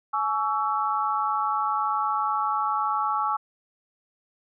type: tone cluster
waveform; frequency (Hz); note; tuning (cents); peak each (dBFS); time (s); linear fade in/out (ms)
sine; 849 / 1128 / 1324; G#5 / C#6 / E6; +38 / +30 / +7; -27; 0.13-3.37; 10
effects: none